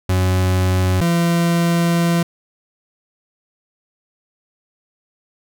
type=tone pair in turn; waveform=40% pulse; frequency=92.5 / 170.14 Hz; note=F#2 / F3; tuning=0 / -45 cents; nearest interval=major seventh; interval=1055 cents; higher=second; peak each=-13 dBFS; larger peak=neither; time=0.09-1.01 / 1.01-2.23 s; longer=second; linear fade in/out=5 ms; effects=none